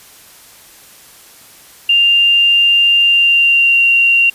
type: tone with pitch glide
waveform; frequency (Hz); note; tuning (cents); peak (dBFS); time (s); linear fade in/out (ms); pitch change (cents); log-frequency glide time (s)
sine; 2794 to 2762; F7 to F7; 0 to -20; -7; 1.89-4.3; 5; -20; 3.02-3.82
effects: white hiss -41 dBFS RMS until 4.34 s + resampled to 32000 Hz